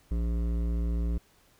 sine tone with hard clipping, 57.6 Hz, A#1, 20 cents flat, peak -28 dBFS, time 0.11-1.18 s, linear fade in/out 5 ms, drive 13 dB, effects pink hiss -63 dBFS RMS until 1.59 s

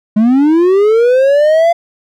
triangle linear sweep, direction up, 206.2 to 690 Hz, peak -4 dBFS, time 0.16-1.73 s, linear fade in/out 10 ms, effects none

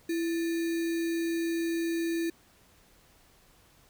sine tone with sample-and-hold, 332.9 Hz, E4, 17 cents sharp, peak -27 dBFS, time 0.09-2.3 s, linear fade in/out 5 ms, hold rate 2100 Hz, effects pink hiss -61 dBFS RMS until 3.89 s

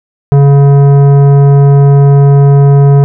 sine tone with tanh clipping, 140.6 Hz, C#3, 25 cents sharp, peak -3 dBFS, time 0.32-3.04 s, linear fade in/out 0 ms, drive 13 dB, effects none

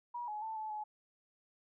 sine tone with pitch steps, 961 / 845 / 884 / 867 / 849 Hz, B5 / G#5 / A5 / A5 / G#5, -48 / +30 / +8 / -26 / +38 cents, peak -38 dBFS, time 0.14-0.84 s, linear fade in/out 10 ms, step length 140 ms, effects none

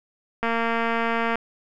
click train, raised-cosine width 0.5 ms, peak -10 dBFS, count 214, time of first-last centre 0.43-1.356 s, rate 230 Hz, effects none

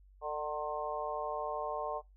harmonic tone with a mistuned harmonic, 150 Hz, D3, 37 cents sharp, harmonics 3 / 4 / 5 / 6 / 7, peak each -41 / -39 / -41 / -42 / -40 dBFS, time 0.21-2.02 s, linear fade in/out 50 ms, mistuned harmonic 7, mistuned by +21 cents, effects noise-tail reverb RT60 0.2 s tail -20 dB re dry + added 48 Hz sine -57 dBFS peak until 2.16 s

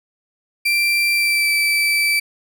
35% pulse tone with pitch glide, 2356 to 2320 Hz, D7 to D7, +5 to -22 cents, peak -13 dBFS, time 0.65-2.2 s, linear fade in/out 10 ms, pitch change -27 cents, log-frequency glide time 1.14-1.51 s, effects none

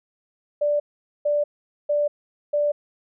sine tone bursts, 587.3 Hz, D5, in tune, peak -18 dBFS, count 4, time 0.61-2.72 s, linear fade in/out 10 ms, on 190 ms, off 450 ms, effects none

